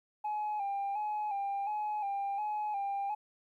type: tone with vibrato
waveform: sine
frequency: 820 Hz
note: G#5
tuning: 22 cents flat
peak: -30 dBFS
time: 0.24-3.15 s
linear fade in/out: 10 ms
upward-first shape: square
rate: 1.4 Hz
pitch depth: 51 cents each way
effects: tanh soft clip ceiling -30 dBFS + 12-bit